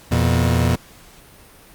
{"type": "tone pair together", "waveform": "30% pulse", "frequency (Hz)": [85.06, 120.3], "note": ["F2", "B2"], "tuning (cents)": [-45, -45], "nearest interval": "tritone", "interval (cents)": 600, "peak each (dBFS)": -15, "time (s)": [0.11, 0.76], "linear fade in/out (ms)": 10, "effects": ["pink hiss -46 dBFS RMS until 1.74 s", "Opus 48 kbps"]}